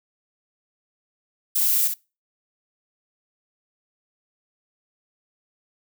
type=noise with echo; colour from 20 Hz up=violet; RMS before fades=-21 dBFS; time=1.55-1.88 s; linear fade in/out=10 ms; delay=62 ms; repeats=1; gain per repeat=-6 dB; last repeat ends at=1.942 s; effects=noise-tail reverb RT60 0.3 s tail -24 dB re dry